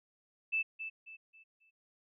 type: tone with echo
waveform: sine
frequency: 2637 Hz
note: E7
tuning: in tune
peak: -29 dBFS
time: 0.52-0.63 s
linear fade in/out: 20 ms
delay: 270 ms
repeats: 4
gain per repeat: -9 dB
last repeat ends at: 1.71 s
effects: none